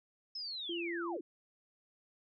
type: linear sweep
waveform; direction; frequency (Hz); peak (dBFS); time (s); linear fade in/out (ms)
sine; down; 5274 to 277.2; -39; 0.35-1.21; 5
type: tone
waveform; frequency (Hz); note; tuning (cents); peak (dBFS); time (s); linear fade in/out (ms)
sine; 341.1; F4; -41; -37; 0.69-1.17; 5
effects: none